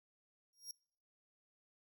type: tone with exponential growth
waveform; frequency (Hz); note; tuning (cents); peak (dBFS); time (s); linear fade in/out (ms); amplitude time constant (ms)
sawtooth; 5600; F8; +4; -39; 0.53-0.71; 1; 39
effects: noise-tail reverb RT60 0.5 s tail -24 dB re dry